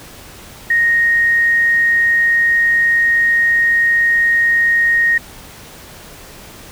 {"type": "tone", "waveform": "sine", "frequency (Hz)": 1864.7, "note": "A#6", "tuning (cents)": 0, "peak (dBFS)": -10, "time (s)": [0.7, 5.18], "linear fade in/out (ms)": 5, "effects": ["pink hiss -37 dBFS RMS until 6.71 s"]}